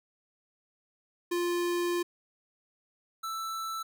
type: tone pair in turn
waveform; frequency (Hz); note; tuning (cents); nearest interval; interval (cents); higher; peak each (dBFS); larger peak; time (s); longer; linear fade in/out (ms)
square; 349.2 / 1323.4; F4 / E6; 0 / +6; octave + major seventh; 2306; second; -28 / -34; first; 1.31-2.03 / 3.23-3.83; first; 10
effects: none